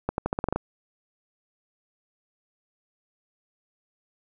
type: accelerating click train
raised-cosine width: 1 ms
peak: -11 dBFS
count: 9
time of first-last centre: 0.09-0.56 s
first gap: 91 ms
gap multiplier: 0.87
effects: none